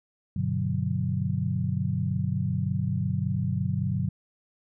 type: chord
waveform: sine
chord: G major seventh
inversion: none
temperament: equal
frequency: 98 / 123.47 / 146.83 / 185 Hz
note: G2 / B2 / D3 / F#3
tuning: 0 / 0 / 0 / 0 cents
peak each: -30 dBFS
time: 0.36-4.09 s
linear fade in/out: 5 ms
effects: none